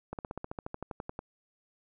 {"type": "slowing click train", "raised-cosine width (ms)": 1, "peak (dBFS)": -23, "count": 15, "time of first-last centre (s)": [0.13, 1.191], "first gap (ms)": 58, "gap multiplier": 1.04, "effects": []}